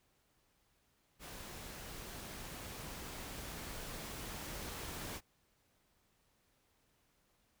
pink noise with level ramp, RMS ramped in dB -49 to -44 dBFS, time 1.19-5.21 s, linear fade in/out 50 ms, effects pink hiss -75 dBFS RMS until 7.6 s

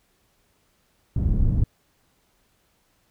pink low-pass noise, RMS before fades -20 dBFS, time 1.16-1.64 s, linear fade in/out 5 ms, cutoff 130 Hz, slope 12 dB/octave, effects pink hiss -66 dBFS RMS until 3.1 s

